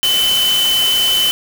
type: tone in noise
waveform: sine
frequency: 3035 Hz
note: F#7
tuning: 43 cents sharp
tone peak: -12 dBFS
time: 0.03-1.31 s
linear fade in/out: 0 ms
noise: white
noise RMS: -21 dBFS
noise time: 0.03-1.31 s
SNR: +6 dB
effects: none